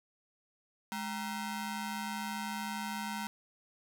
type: ring-modulated tone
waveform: sawtooth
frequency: 575 Hz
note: D5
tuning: 37 cents flat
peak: -29 dBFS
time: 0.92-3.27 s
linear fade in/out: 0 ms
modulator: 364 Hz
effects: none